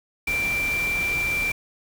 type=tone in noise; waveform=sine; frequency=2355 Hz; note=D7; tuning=4 cents sharp; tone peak=-22 dBFS; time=0.27-1.52 s; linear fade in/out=5 ms; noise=pink; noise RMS=-33 dBFS; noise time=0.27-1.52 s; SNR=+8 dB; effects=none